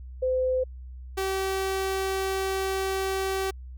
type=tone pair in turn; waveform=sine / sawtooth; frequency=513 / 384.3 Hz; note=C5 / G4; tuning=-34 / -34 cents; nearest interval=perfect fourth; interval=500 cents; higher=first; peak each=-22 dBFS; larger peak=neither; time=0.22-0.64 / 1.17-3.51 s; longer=second; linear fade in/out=10 ms; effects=added 63 Hz sine -38 dBFS peak until 3.77 s